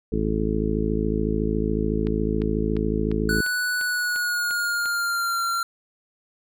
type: harmonic tone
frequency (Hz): 53.9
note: A1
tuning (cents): -35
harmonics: 1 / 2 / 3 / 4 / 5 / 6 / 7 / 8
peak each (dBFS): -27 / -33 / -29 / -27 / -32 / -29 / -33 / -28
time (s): 0.12-3.41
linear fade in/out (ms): 5
type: click train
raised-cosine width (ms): 0.3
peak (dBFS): -22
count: 9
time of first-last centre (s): 2.07-4.857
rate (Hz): 2.87
type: tone with pitch glide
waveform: square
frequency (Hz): 1480 to 1372.9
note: F#6 to F6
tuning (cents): 0 to -30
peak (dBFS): -23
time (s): 3.29-5.63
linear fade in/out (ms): 2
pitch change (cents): -130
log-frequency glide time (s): 3.82-5.42
effects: none